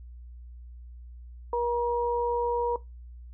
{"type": "tone pair together", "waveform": "sine", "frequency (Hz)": [477.6, 952.8], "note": ["A#4", "A#5"], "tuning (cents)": [42, 38], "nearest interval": "octave", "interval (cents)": 1196, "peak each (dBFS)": -27, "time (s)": [1.53, 2.76], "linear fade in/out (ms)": 2, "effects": ["noise-tail reverb RT60 0.2 s tail -18 dB re dry", "added 60 Hz sine -42 dBFS peak until 3.33 s"]}